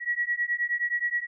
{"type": "beating tone pair", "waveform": "sine", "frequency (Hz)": [1917, 1926.5], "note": ["A#6", "B6"], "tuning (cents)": [48, -44], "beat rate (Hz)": 9.5, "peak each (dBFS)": -28, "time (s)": [0, 1.27], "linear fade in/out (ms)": 50, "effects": []}